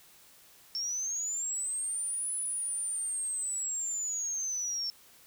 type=linear two-way sweep; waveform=sine; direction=up then down; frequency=5400 to 10090 to 5400 Hz; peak=-31 dBFS; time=0.75-4.9 s; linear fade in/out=0 ms; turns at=2.34 s; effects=white hiss -58 dBFS RMS until 5.26 s